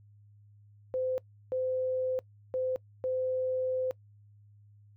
sine tone bursts at uneven times, 514 Hz, C5, 31 cents flat, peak -28 dBFS, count 4, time 0.94-1.18 / 1.52-2.19 / 2.54-2.76 / 3.04-3.91 s, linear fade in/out 0 ms, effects noise-tail reverb RT60 0.1 s tail -23 dB re dry + added 103 Hz sine -55 dBFS peak until 4.96 s

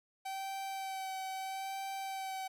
45% pulse tone with vibrato, 770 Hz, G5, 31 cents flat, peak -38 dBFS, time 0.25-2.48 s, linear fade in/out 10 ms, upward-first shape sine, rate 0.77 Hz, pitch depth 18 cents each way, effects none

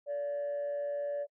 sine tone with frequency modulation, 576 Hz, D5, 34 cents flat, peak -30 dBFS, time 0.06-1.27 s, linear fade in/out 50 ms, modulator 123 Hz, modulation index 0.22, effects noise-tail reverb RT60 0.1 s tail -25 dB re dry + tanh soft clip ceiling -30 dBFS

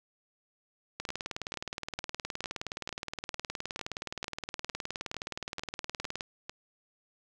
two click trains, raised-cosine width 0.2 ms, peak -21 / -18 dBFS, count 13 / 101, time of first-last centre 1.09-6.495 / 1-6.208 s, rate 2.22 / 19.2 Hz, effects none

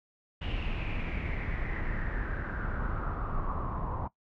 brown noise with low-pass filter sweep, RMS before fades -33 dBFS, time 0.41-4.08 s, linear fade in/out 10 ms, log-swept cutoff 2900 to 970 Hz, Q 6.2, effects noise-tail reverb RT60 0.1 s tail -18 dB re dry

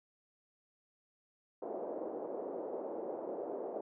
pink band-pass noise, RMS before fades -41 dBFS, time 1.62-3.81 s, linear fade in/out 5 ms, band 360 to 640 Hz, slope 24 dB/octave, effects none

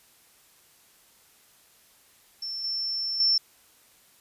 sine tone with level steps, 5380 Hz, E8, 34 cents sharp, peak -31 / -27 / -19 dBFS, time 2.42-3.38 s, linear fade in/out 5 ms, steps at 2.64 / 3.2 s, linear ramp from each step 2 ms, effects white hiss -59 dBFS RMS until 4.2 s + resampled to 32000 Hz

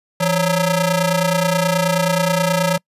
sawtooth ring-modulated tone, 366.6 Hz, F#4, 16 cents flat, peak -8 dBFS, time 0.2-2.78 s, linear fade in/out 10 ms, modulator 198 Hz, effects noise-tail reverb RT60 0.1 s tail -26 dB re dry + resampled to 32000 Hz

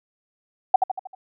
sine tone with echo, 758 Hz, F#5, 42 cents sharp, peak -8 dBFS, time 0.74-0.76 s, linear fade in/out 5 ms, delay 78 ms, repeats 5, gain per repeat -6 dB, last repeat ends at 1.15 s, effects none

